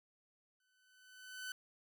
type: tone with exponential growth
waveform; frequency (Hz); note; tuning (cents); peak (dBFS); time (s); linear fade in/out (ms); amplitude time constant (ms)
sawtooth; 1509; F#6; +34; -37; 0.6-1.52; 2; 200
effects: none